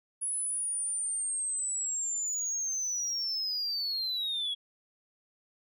sine linear sweep, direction down, 10340 to 3312 Hz, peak -28 dBFS, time 0.21-4.55 s, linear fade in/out 20 ms, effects tanh soft clip ceiling -28 dBFS

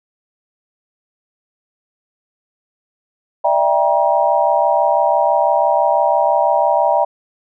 sine chord, E half-diminished seventh, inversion third, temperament just, 593.3 / 659.3 / 791.1 / 949.3 Hz, D5 / E5 / G5 / Bb5, +18 / 0 / +16 / +31 cents, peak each -17 dBFS, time 3.44-7.05 s, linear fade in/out 10 ms, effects none

